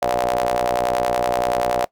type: ring-modulated tone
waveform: sawtooth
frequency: 61.74 Hz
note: B1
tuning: in tune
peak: -11 dBFS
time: 0.02-1.85 s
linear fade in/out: 0 ms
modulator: 643 Hz
effects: noise-tail reverb RT60 0.1 s tail -21 dB re dry